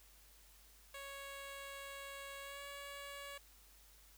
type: tone with pitch glide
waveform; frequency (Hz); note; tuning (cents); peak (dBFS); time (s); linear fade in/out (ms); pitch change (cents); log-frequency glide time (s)
10% pulse; 554.4 to 563.8; C#5 to C#5; 0 to +29; -39; 0.94-3.38; 5; +29; 2.42-2.62
effects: added 50 Hz sine -65 dBFS peak until 4.17 s + white hiss -65 dBFS RMS until 4.17 s